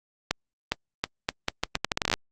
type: accelerating click train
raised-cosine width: 0.2 ms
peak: -6 dBFS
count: 17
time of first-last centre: 0.31-2.139 s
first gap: 410 ms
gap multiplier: 0.78
effects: Opus 48 kbps